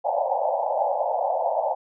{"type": "band-pass noise", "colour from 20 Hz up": "white", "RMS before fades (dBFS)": -24, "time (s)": [0.04, 1.75], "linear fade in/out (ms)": 20, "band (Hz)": [530, 890], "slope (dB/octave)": 96, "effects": []}